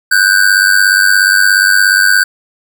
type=ring-modulated tone; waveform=square; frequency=1533 Hz; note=G6; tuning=39 cents flat; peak=-4 dBFS; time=0.11-2.24 s; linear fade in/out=10 ms; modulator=48.5 Hz; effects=none